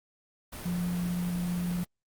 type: tone in noise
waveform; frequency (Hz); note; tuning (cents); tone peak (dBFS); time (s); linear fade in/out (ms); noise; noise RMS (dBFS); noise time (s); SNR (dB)
sine; 176.4; F3; +18; -28; 0.65-1.84; 10; pink; -41; 0.52-1.85; +10
effects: Opus 32 kbps